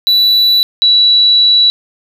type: tone pair in turn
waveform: triangle / sine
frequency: 3951 / 3932 Hz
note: B7 / B7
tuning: 0 / -8 cents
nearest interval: unison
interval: 8 cents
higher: first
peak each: -5 dBFS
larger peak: neither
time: 0.07-0.63 / 0.82-1.7 s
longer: second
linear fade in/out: 0 ms
effects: none